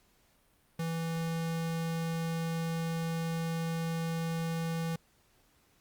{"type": "tone", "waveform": "square", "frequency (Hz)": 164.81, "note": "E3", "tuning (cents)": 0, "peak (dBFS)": -32, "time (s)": [0.79, 4.96], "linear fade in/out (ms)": 5, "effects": ["pink hiss -68 dBFS RMS until 5.8 s", "Opus 48 kbps"]}